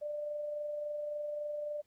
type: tone with amplitude modulation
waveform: sine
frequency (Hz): 593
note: D5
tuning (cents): +17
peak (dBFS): -34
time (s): 0.01-1.82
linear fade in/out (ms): 20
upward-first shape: sine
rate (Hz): 23.6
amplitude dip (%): 30
effects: pink hiss -75 dBFS RMS until 1.86 s